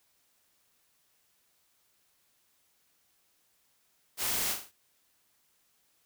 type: noise with echo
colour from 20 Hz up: white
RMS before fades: -32 dBFS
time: 4.17-4.56 s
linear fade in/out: 50 ms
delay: 40 ms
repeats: 4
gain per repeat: -6 dB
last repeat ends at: 4.72 s
effects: white hiss -71 dBFS RMS until 6.05 s